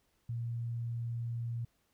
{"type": "tone", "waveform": "sine", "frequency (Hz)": 117.4, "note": "A#2", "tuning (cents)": 13, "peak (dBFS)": -34, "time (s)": [0.29, 1.65], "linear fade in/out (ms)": 5, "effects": ["pink hiss -75 dBFS RMS until 1.93 s"]}